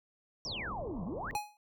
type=exponential two-way sweep; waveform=sine; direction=down then up; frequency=5830 to 155.56 to 1986 Hz; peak=-37 dBFS; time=0.45-1.31 s; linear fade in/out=0 ms; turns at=1.04 s
type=low-pass noise; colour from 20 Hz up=pink; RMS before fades=-44 dBFS; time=0.45-1.37 s; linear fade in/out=10 ms; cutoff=1100 Hz; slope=96 dB/octave
type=tone with exponential decay; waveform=square; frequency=836 Hz; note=G#5; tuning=11 cents sharp; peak=-29 dBFS; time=1.35-1.57 s; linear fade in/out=1 ms; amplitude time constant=47 ms
effects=none